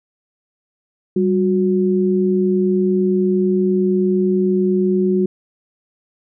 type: tone pair together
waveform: sine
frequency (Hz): 193.9 / 365.1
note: G3 / F#4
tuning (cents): -19 / -23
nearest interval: major seventh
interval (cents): 1096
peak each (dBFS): -16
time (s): 1.16-5.26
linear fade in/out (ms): 5
effects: none